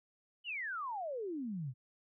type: exponential sweep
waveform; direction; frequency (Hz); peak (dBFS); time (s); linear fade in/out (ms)
sine; down; 3058 to 118.2; -37; 0.44-1.74; 50
effects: none